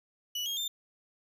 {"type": "tone with pitch steps", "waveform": "35% pulse", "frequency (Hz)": [2950, 3254, 3590], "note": ["F#7", "G#7", "A7"], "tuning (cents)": [-6, -36, 34], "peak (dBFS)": -30, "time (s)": [0.35, 0.68], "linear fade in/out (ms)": 5, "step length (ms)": 110, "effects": []}